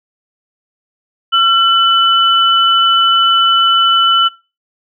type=tone pair together; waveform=sine; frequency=1356.8 / 2997 Hz; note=E6 / F#7; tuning=+50 / +22 cents; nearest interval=octave + major second; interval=1372 cents; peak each=-10 dBFS; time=1.32-4.29 s; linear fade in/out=20 ms; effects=noise-tail reverb RT60 0.3 s tail -21 dB re dry